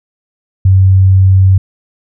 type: tone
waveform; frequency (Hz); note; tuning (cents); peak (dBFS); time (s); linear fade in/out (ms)
sine; 95; F#2; +46; -3; 0.65-1.58; 5
effects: none